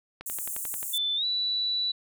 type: click train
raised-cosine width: 0.3 ms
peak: -23 dBFS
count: 8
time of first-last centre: 0.21-0.829 s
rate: 11.3 Hz
type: high-pass noise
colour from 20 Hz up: pink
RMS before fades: -34 dBFS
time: 0.26-0.98 s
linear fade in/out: 5 ms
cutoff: 7400 Hz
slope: 48 dB/octave
type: tone with pitch glide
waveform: sine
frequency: 3520 to 3951 Hz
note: A7 to B7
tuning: 0 to 0 cents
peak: -25 dBFS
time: 0.93-1.92 s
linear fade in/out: 10 ms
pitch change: +200 cents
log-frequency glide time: 1.16-1.25 s
effects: none